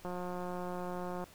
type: click train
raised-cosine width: 1 ms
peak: -27 dBFS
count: 214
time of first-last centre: 0.05-1.24 s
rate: 179 Hz
effects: pink hiss -58 dBFS RMS until 1.34 s